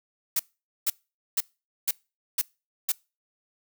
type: noise bursts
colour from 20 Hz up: blue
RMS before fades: -24 dBFS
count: 6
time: 0.36-2.92 s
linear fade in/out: 5 ms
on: 35 ms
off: 470 ms
effects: noise-tail reverb RT60 0.3 s tail -25 dB re dry